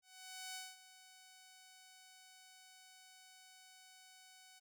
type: tone with ADSR envelope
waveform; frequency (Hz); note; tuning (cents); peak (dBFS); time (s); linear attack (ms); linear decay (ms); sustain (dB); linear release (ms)
5% pulse; 750; F#5; +23; -33; 0.02-4.6; 530; 210; -15; 20
effects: none